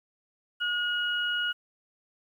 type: tone pair together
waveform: sine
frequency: 1440 / 2900 Hz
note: F#6 / F#7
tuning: -47 / -35 cents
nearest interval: octave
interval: 1212 cents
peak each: -28 / -30 dBFS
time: 0.6-1.53 s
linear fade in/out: 20 ms
effects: 10-bit